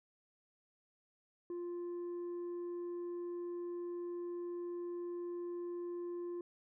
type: tone with tanh clipping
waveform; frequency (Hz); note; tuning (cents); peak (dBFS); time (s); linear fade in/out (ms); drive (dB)
sine; 349.2; F4; 0; -40; 1.5-6.41; 2; 3
effects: none